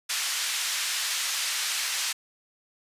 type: band-pass noise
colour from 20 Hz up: white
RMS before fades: -29 dBFS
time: 0.09-2.13 s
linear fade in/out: 10 ms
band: 1500 to 6900 Hz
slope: 12 dB/octave
effects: resampled to 32000 Hz